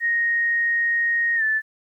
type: tone with pitch glide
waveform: sine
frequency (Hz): 1867 to 1752.1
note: A#6 to A6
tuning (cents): +2 to -8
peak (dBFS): -18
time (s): 0-1.62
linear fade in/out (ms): 50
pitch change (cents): -110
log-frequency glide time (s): 1.36-1.43
effects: 10-bit